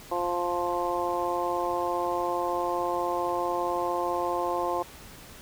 harmonic tone, 175.4 Hz, F3, 8 cents sharp, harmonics 2 / 3 / 4 / 5 / 6, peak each -32 / -32 / -32 / -32 / -32 dBFS, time 0.11-4.83 s, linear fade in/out 10 ms, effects pink hiss -47 dBFS RMS until 5.41 s

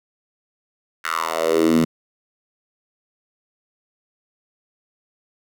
10% pulse tone with high-pass filter sweep, 81.5 Hz, E2, 19 cents flat, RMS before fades -19 dBFS, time 1.04-1.85 s, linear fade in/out 10 ms, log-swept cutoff 1600 to 190 Hz, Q 4.1, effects none

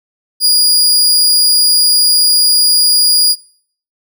sawtooth tone, 4867 Hz, D#8, 39 cents flat, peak -4 dBFS, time 0.4-3.36 s, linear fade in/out 50 ms, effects noise-tail reverb RT60 0.6 s tail -25 dB re dry

